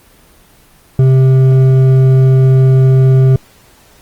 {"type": "tone with hard clipping", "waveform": "sine", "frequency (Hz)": 131.5, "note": "C3", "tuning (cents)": 9, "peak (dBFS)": -6, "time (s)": [0.99, 3.36], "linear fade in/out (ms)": 2, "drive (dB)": 7, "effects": ["pink hiss -45 dBFS RMS until 4.01 s", "Opus 24 kbps"]}